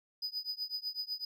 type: tone with tremolo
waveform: triangle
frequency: 4978 Hz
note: D#8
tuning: in tune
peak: -31 dBFS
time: 0.22-1.25 s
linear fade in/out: 5 ms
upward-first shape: triangle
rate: 8 Hz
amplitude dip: 100%
effects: none